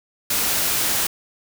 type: noise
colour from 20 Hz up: white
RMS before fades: -21 dBFS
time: 0.3-1.07 s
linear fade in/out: 5 ms
effects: none